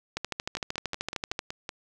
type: two click trains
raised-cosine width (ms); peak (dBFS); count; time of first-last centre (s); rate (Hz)
0.2; -13 / -17; 17 / 7; 0.17-1.391 / 0.57-1.691; 13.1 / 5.35
effects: none